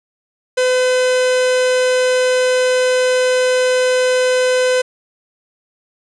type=tone; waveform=45% pulse; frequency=507 Hz; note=B4; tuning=45 cents sharp; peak=-12 dBFS; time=0.57-4.82 s; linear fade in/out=10 ms; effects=resampled to 22050 Hz + 7-bit